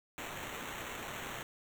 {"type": "noise with sample-and-hold", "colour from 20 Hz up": "white", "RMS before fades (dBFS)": -43, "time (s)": [0.18, 1.43], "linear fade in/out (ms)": 0, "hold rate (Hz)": 4900, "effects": []}